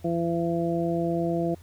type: harmonic tone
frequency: 168.9 Hz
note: E3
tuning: 42 cents sharp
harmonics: 1 / 2 / 3 / 4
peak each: -28 / -27 / -32 / -30 dBFS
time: 0.04-1.55 s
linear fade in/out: 10 ms
effects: added 86 Hz sine -47 dBFS peak until 1.62 s + pink hiss -57 dBFS RMS until 1.62 s